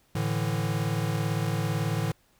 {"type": "chord", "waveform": "square", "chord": "A suspended fourth", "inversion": "none", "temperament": "equal", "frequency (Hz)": [110, 146.83, 164.81], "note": ["A2", "D3", "E3"], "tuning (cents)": [0, 0, 0], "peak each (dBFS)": [-30, -31, -32], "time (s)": [0.15, 2.12], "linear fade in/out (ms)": 5, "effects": ["pink hiss -65 dBFS RMS until 2.39 s"]}